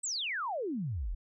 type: exponential sweep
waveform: sine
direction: down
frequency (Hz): 8430 to 35.7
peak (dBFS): -32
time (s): 0.03-1.15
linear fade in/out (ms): 10
effects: none